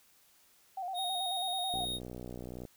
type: tone with vibrato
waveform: sine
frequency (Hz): 740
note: F#5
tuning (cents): 0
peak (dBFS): -35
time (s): 0.77-1.85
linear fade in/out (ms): 5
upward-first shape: square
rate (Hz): 9.2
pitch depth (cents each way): 67
type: tone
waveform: square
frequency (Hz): 3729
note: A#7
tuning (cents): 0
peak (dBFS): -35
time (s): 0.94-2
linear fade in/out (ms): 50
type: click train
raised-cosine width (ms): 2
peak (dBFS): -30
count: 57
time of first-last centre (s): 1.74-2.652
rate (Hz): 61.4
effects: white hiss -65 dBFS RMS until 2.76 s